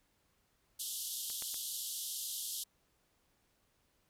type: band-pass noise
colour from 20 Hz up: white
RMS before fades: -41 dBFS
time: 0.79-2.64 s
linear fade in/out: 10 ms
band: 3000 to 14000 Hz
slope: 96 dB/octave
type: clicks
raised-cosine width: 0.3 ms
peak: -36 / -30 / -35 dBFS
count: 3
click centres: 1.301 / 1.423 / 1.543 s
effects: pink hiss -75 dBFS RMS until 4.09 s